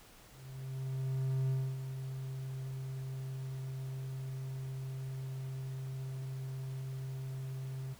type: tone with ADSR envelope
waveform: triangle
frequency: 132.2 Hz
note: C3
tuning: 18 cents sharp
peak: -27 dBFS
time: 0.3-7.95 s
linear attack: 1200 ms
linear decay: 270 ms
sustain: -9 dB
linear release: 25 ms
effects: pink hiss -58 dBFS RMS until 7.99 s